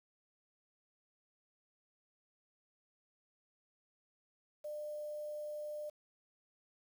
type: tone with quantisation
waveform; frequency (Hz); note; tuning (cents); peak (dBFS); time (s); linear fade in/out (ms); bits
sine; 599; D5; +34; -40; 4.64-5.9; 10; 10
effects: none